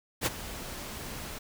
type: noise with ADSR envelope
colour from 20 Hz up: pink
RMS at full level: -25 dBFS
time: 0.21-1.39 s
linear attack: 51 ms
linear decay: 28 ms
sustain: -15 dB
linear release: 12 ms
effects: none